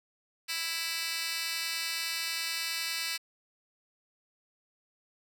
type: tone with high-pass filter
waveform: 10% pulse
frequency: 329.6 Hz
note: E4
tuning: in tune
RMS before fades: -34 dBFS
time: 0.48-3.18 s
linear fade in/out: 20 ms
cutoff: 3100 Hz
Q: 2.6
effects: none